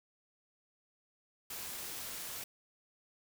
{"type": "noise", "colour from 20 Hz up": "white", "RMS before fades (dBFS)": -43, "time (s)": [1.5, 2.44], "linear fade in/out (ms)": 5, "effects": []}